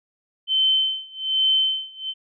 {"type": "tone with tremolo", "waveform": "sine", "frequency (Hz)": 3079, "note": "G7", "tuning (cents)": -32, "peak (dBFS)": -15, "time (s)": [0.47, 2.14], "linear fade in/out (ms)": 50, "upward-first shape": "sine", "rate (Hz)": 1.2, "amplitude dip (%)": 95, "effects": []}